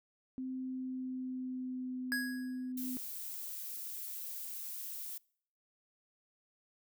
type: tone with pitch glide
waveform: sine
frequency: 259.1 to 254.2 Hz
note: C4 to C4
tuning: -17 to -50 cents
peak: -37 dBFS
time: 0.38-2.97 s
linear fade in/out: 0 ms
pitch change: -33 cents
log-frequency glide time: 0.5-2 s
type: tone with exponential decay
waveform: square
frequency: 1661.2 Hz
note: G#6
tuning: in tune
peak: -31 dBFS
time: 2.12-2.72 s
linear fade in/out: 0 ms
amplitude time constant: 130 ms
type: noise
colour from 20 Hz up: violet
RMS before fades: -43 dBFS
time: 2.77-5.18 s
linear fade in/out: 5 ms
effects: noise-tail reverb RT60 0.6 s tail -26 dB re dry